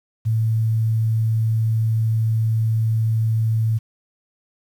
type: tone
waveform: sine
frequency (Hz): 111.7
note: A2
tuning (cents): +27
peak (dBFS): -16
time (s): 0.25-3.79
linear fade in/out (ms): 20
effects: 8-bit